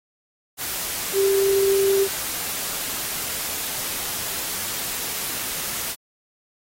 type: tone in noise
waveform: sine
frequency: 392 Hz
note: G4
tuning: in tune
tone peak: -16 dBFS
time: 1.13-2.08 s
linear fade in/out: 50 ms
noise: white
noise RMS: -28 dBFS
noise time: 0.57-5.96 s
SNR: +9 dB
effects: AAC 48 kbps